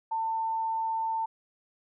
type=tone; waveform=sine; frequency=896 Hz; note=A5; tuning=31 cents sharp; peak=-27 dBFS; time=0.11-1.26 s; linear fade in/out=10 ms; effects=none